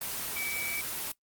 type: tone in noise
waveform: sine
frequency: 2292 Hz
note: D7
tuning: 43 cents flat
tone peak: -33 dBFS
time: 0.36-0.81 s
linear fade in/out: 5 ms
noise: white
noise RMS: -35 dBFS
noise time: 0.01-1.12 s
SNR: -1 dB
effects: noise-tail reverb RT60 0.1 s tail -21 dB re dry + Opus 24 kbps